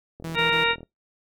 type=click train; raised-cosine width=2 ms; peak=-28 dBFS; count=27; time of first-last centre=0.2-0.831 s; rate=41.2 Hz
type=tone bursts; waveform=sawtooth; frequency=163.4 Hz; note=E3; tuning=15 cents flat; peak=-27 dBFS; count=3; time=0.24-0.642 s; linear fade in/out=5 ms; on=120 ms; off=21 ms
type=harmonic tone; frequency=465.8 Hz; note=A#4; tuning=1 cent flat; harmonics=1 / 2 / 3 / 4 / 5 / 6 / 8; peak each=-27 / -27 / -27 / -27 / -27 / -27 / -27 dBFS; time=0.34-0.76 s; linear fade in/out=50 ms
effects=noise-tail reverb RT60 0.2 s tail -25 dB re dry